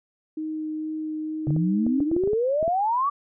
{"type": "tone with vibrato", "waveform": "sine", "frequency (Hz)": 311.1, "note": "D#4", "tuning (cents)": 0, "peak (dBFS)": -27, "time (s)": [0.37, 2.17], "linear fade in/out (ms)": 5, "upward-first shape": "sine", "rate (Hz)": 2.2, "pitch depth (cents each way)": 8}
{"type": "exponential sweep", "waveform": "sine", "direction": "up", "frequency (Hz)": [139.8, 1175], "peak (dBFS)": -20, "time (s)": [1.47, 3.1], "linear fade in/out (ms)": 10}
{"type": "clicks", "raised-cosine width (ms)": 2, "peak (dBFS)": -20, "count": 12, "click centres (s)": [1.471, 1.506, 1.564, 1.866, 2.004, 2.115, 2.165, 2.237, 2.275, 2.333, 2.628, 2.679]}
{"effects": []}